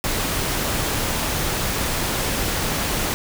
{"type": "noise", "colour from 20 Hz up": "pink", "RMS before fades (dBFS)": -23, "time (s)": [0.04, 3.14], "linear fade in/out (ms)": 0, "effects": []}